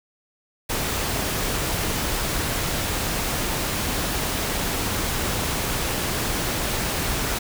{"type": "noise", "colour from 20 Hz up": "pink", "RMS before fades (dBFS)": -25, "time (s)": [0.69, 7.39], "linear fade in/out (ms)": 10, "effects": []}